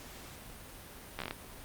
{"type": "slowing click train", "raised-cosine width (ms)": 0.3, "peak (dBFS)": -20, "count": 7, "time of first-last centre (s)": [1.19, 1.31], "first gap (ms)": 13, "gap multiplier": 1.17, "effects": ["pink hiss -49 dBFS RMS until 1.64 s", "Opus 48 kbps"]}